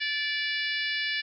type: harmonic tone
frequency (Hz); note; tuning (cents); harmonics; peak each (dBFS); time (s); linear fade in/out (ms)
581; D5; -19; 3 / 4 / 5 / 6 / 7 / 8 / 9; -31 / -33 / -35 / -37 / -38 / -39 / -40; 0-1.22; 20
effects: none